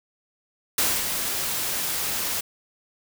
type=noise with ADSR envelope; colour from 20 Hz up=white; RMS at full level=-21 dBFS; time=0.78-2.41 s; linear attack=4 ms; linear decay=240 ms; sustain=-6 dB; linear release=9 ms; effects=none